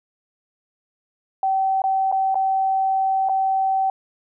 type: tone with dropouts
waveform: sine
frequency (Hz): 769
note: G5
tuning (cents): -33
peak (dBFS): -17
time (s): 1.43-3.9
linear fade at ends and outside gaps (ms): 2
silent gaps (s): 1.819-1.839 / 2.116-2.124 / 2.345-2.354 / 3.288-3.294
effects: none